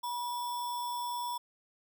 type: tone with sample-and-hold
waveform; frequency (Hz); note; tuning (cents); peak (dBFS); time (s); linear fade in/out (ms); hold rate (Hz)
sine; 969; B5; -33; -33; 0.03-1.38; 10; 4410
effects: none